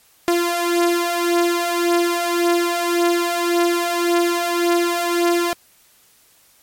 sawtooth beating tone pair, 344.2 / 346 Hz, F4 / F4, -25 / -16 cents, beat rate 1.8 Hz, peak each -17 / -14 dBFS, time 0.28-5.53 s, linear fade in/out 0 ms, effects white hiss -54 dBFS RMS until 6.62 s + MP3 64 kbps

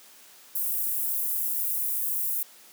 pink high-pass noise, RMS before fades -28 dBFS, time 0.55-2.43 s, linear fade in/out 5 ms, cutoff 12000 Hz, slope 24 dB/octave, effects white hiss -52 dBFS RMS until 2.72 s + high-pass 200 Hz 12 dB/octave

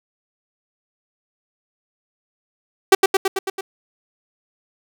sawtooth tone with echo, 385.5 Hz, G4, 29 cents flat, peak -3 dBFS, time 2.92-2.95 s, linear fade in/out 5 ms, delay 110 ms, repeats 6, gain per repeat -3 dB, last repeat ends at 3.61 s, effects none

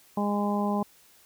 harmonic tone, 204.9 Hz, G#3, 23 cents flat, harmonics 1 / 2 / 3 / 4 / 5, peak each -26 / -34 / -34 / -32 / -34 dBFS, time 0.17-0.83 s, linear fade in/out 5 ms, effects white hiss -58 dBFS RMS until 1.25 s

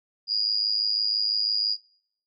sine tone with amplitude modulation, 4861 Hz, D#8, 41 cents flat, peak -19 dBFS, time 0.27-1.77 s, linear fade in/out 50 ms, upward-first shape sine, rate 106 Hz, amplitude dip 80%, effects noise-tail reverb RT60 0.7 s tail -24 dB re dry

